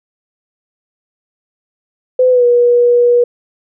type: tone with pitch glide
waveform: sine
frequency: 508 to 482.8 Hz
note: B4 to B4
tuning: +49 to -39 cents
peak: -6 dBFS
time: 2.19-3.24 s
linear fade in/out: 5 ms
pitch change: -88 cents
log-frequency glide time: 2.3-2.45 s
effects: none